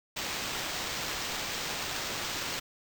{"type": "noise with sample-and-hold", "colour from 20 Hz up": "white", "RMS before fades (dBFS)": -35, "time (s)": [0.16, 2.6], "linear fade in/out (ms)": 10, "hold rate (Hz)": 11025, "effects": []}